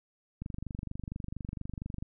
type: click train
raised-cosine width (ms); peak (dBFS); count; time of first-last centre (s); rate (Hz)
5; -25; 40; 0.42-2.025; 24.3
effects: none